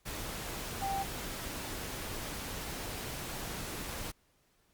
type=tone in noise; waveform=sine; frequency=785 Hz; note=G5; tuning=2 cents sharp; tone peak=-32 dBFS; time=0.81-1.04 s; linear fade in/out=20 ms; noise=pink; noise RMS=-40 dBFS; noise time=0.05-4.12 s; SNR=+5 dB; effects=pink hiss -71 dBFS RMS until 4.73 s + Opus 48 kbps